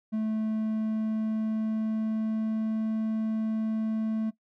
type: tone with pitch glide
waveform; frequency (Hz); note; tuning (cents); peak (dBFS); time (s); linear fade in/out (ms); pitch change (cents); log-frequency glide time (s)
triangle; 218 to 219.9; A3 to A3; -16 to -1; -24; 0.12-4.31; 20; +15; 0.25-2.92
effects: noise-tail reverb RT60 0.1 s tail -18 dB re dry